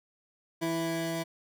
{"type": "tone pair together", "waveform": "25% pulse", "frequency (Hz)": [164.81, 330.1], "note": ["E3", "E4"], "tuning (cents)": [0, 2], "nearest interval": "octave", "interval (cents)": 1202, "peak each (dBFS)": [-31, -27], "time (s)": [0.61, 1.24], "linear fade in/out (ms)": 20, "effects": []}